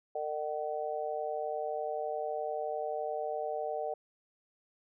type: harmonic tone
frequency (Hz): 151.6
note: D#3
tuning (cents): -45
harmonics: 3 / 4 / 5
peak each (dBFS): -38 / -36 / -37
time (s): 0.15-3.94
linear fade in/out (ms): 5
effects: none